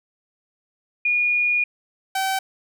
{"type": "tone pair in turn", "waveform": ["sine", "sawtooth"], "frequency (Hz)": [2440, 768.6], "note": ["D#7", "G5"], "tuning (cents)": [-34, -34], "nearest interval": "octave + minor sixth", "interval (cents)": 2000, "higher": "first", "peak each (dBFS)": -17, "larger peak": "neither", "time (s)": [[1.05, 1.64], [2.15, 2.39]], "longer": "first", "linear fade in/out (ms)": 5, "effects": []}